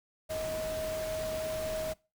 sine tone in noise, 631 Hz, D#5, 24 cents sharp, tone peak -33 dBFS, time 0.29-1.94 s, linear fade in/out 20 ms, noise pink, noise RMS -41 dBFS, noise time 0.29-1.94 s, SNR +5 dB, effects noise-tail reverb RT60 0.3 s tail -23 dB re dry

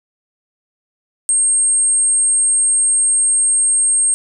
sine tone, 8510 Hz, C9, 28 cents sharp, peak -11 dBFS, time 1.29-4.14 s, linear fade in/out 0 ms, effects none

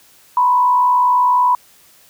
sine tone with frequency modulation, 990 Hz, B5, 4 cents sharp, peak -10 dBFS, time 0.37-1.55 s, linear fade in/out 2 ms, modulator 61.9 Hz, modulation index 0.46, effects white hiss -49 dBFS RMS until 2.09 s

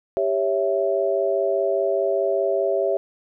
sine chord, C# diminished, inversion second, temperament equal with one note detuned, 395.6 / 554.4 / 659.3 Hz, G4 / C#5 / E5, +16 / 0 / 0 cents, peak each -23 dBFS, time 0.17-2.97 s, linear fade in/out 0 ms, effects none

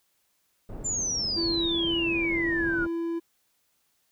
pink low-pass noise, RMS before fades -39 dBFS, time 0.69-2.87 s, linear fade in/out 2 ms, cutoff 570 Hz, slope 12 dB/octave
sine exponential sweep, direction down, 7300 to 1396.9 Hz, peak -26 dBFS, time 0.84-2.86 s, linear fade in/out 20 ms
triangle tone, 334.9 Hz, E4, 27 cents sharp, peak -25 dBFS, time 1.36-3.2 s, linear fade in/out 20 ms
effects white hiss -71 dBFS RMS until 4.11 s

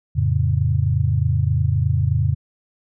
sine chord, F augmented, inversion none, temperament equal with one note detuned, 87.31 / 110.64 / 138.59 Hz, F2 / A2 / C#3, 0 / +10 / 0 cents, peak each -20 dBFS, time 0.15-2.35 s, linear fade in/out 20 ms, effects none

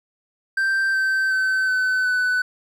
triangle tone with pitch steps, 1568 / 1550 / 1532.2 / 1514.6 / 1497.2 Hz, G6 / G6 / G6 / F#6 / F#6, 0 / -20 / -40 / +40 / +20 cents, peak -16 dBFS, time 0.57-2.42 s, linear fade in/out 5 ms, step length 370 ms, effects none

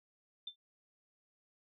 sine tone with exponential decay, 3557 Hz, A7, 18 cents sharp, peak -37 dBFS, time 0.47-0.56 s, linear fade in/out 5 ms, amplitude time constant 18 ms, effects none

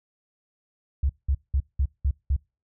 sine tone bursts, 68.5 Hz, C#2, 20 cents flat, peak -19 dBFS, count 6, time 1.03-2.364 s, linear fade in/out 5 ms, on 64 ms, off 190 ms, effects noise-tail reverb RT60 0.3 s tail -26 dB re dry

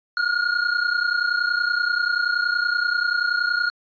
square tone pair together, 1414 / 1444.5 Hz, F6 / F#6, +21 / -42 cents, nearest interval unison, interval 37 cents, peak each -23 dBFS, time 0.17-3.7 s, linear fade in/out 2 ms, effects resampled to 11025 Hz

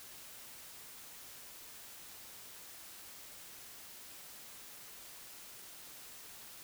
silence, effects white hiss -52 dBFS RMS until 6.63 s

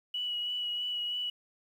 sine tone with vibrato, 2933 Hz, F#7, 16 cents flat, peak -31 dBFS, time 0.14-1.3 s, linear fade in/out 5 ms, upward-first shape sine, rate 3.1 Hz, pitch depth 17 cents each way, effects 10-bit

